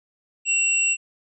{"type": "tone pair together", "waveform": "sine", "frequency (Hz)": [2739, 7747], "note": ["F7", "B8"], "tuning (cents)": [-34, -34], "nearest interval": "octave + tritone", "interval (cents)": 1800, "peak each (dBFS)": [-20, -22], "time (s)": [0.45, 0.97], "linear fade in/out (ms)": 50, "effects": []}